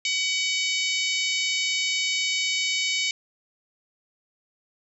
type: harmonic tone with a mistuned harmonic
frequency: 748 Hz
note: F#5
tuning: 19 cents sharp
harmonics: 3 / 4 / 5 / 6 / 7 / 8 / 9 / 10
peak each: -27 / -29 / -31 / -33 / -34 / -35 / -36 / -37 dBFS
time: 0.05-3.11 s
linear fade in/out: 2 ms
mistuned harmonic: 3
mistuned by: +18 cents
effects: none